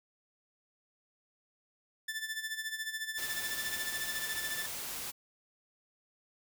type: tone with tremolo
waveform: sawtooth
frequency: 1760 Hz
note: A6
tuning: in tune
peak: -30 dBFS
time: 2.08-4.66 s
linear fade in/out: 5 ms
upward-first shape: sine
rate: 14 Hz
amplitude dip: 70%
type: noise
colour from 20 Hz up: white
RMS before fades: -40 dBFS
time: 3.17-5.12 s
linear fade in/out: 20 ms
effects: none